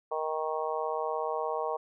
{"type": "harmonic tone", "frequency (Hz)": 156.7, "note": "D#3", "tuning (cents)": 13, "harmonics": [3, 4, 5, 6, 7], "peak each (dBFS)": [-34, -35, -36, -37, -37], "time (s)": [0.11, 1.77], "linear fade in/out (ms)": 10, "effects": []}